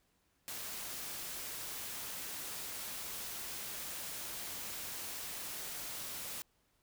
white noise, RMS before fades -43 dBFS, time 0.48-6.42 s, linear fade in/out 0 ms, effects pink hiss -75 dBFS RMS until 6.82 s

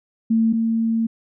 sine tone pair in turn, 225.2 / 226.4 Hz, A3 / A3, +40 / +50 cents, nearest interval unison, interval 10 cents, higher second, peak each -14 / -17 dBFS, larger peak first, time 0.3-0.53 / 0.53-1.07 s, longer second, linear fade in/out 10 ms, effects none

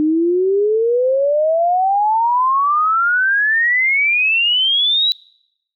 sine exponential sweep, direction up, 300.9 to 3951 Hz, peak -12 dBFS, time 0-5.12 s, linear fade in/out 0 ms, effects noise-tail reverb RT60 0.8 s tail -25 dB re dry

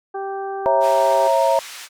harmonic tone, 390.7 Hz, G4, 6 cents flat, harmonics 1 / 2 / 3 / 4, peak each -27 / -27 / -37 / -39 dBFS, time 0.14-1.28 s, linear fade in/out 10 ms
sine chord, A# diminished, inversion first, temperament equal with one note detuned, 544.8 / 659.3 / 932.3 Hz, C#5 / E5 / A#5, -30 / 0 / 0 cents, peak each -18 dBFS, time 0.66-1.59 s, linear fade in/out 0 ms
pink band-pass noise, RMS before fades -36 dBFS, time 0.8-1.89 s, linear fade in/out 50 ms, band 1600 to 10000 Hz, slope 12 dB/octave
effects none

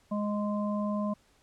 harmonic tone, 207.6 Hz, G#3, in tune, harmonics 1 / 3 / 5, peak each -29 / -35 / -38 dBFS, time 0.11-1.14 s, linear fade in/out 10 ms, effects pink hiss -65 dBFS RMS until 1.42 s + low-pass 10000 Hz 12 dB/octave

